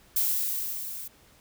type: noise with level ramp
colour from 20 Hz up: violet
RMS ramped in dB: -24 to -39 dBFS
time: 0.16-1.08 s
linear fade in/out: 5 ms
effects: pink hiss -58 dBFS RMS until 1.4 s